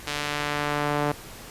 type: tone with band-pass filter sweep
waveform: sawtooth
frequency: 146.83 Hz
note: D3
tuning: in tune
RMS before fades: -27 dBFS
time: 0.07-1.12 s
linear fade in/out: 5 ms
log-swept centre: 3600 to 760 Hz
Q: 0.7
effects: pink hiss -42 dBFS RMS until 1.5 s + resampled to 32000 Hz